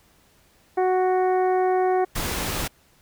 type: harmonic tone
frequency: 370 Hz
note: F#4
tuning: in tune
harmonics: 1 / 2 / 3 / 4 / 5 / 6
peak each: -20 / -22 / -34 / -38 / -38 / -44 dBFS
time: 0.77-2.05 s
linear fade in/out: 10 ms
type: noise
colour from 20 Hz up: pink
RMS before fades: -27 dBFS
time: 2.15-2.68 s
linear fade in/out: 10 ms
effects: pink hiss -59 dBFS RMS until 3.01 s